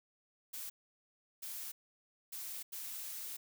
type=noise bursts at uneven times; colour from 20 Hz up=blue; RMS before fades=-44 dBFS; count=4; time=0.53-0.7 / 1.42-1.72 / 2.32-2.63 / 2.72-3.37 s; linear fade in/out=10 ms; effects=none